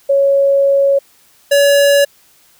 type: tone pair in turn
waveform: sine / square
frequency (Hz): 554.4 / 566.7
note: C#5 / C#5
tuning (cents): 0 / +38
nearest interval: unison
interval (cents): 38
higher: second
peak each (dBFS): -8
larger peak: neither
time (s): 0.09-0.99 / 1.51-2.05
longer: first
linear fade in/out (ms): 10
effects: white hiss -50 dBFS RMS until 2.59 s